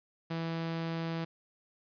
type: tone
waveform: sawtooth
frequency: 164.81 Hz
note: E3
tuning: in tune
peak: -29 dBFS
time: 0.3-1.25 s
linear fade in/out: 10 ms
effects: resampled to 11025 Hz + 10-bit